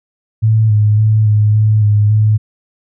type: tone with pitch steps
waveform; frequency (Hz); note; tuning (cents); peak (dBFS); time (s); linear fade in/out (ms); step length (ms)
sine; 110.2 / 105.7 / 108.5 / 105.8 / 107.6 / 104.5 / 107.4; A2 / G#2 / A2 / G#2 / A2 / G#2 / A2; +3 / +31 / -24 / +33 / -38 / +11 / -41; -7; 0.42-2.38; 20; 280
effects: none